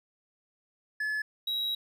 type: tone pair in turn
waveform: triangle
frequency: 1717 / 3855 Hz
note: A6 / B7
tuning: -43 / -43 cents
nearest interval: octave + major second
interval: 1400 cents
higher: second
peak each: -27 dBFS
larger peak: neither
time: 1-1.22 / 1.47-1.75 s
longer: second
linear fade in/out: 5 ms
effects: none